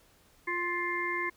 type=harmonic tone; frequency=350.5 Hz; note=F4; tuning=6 cents sharp; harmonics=1 / 3 / 5 / 6; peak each=-37 / -35 / -36 / -33 dBFS; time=0.47-1.3 s; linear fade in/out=10 ms; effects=pink hiss -63 dBFS RMS until 1.36 s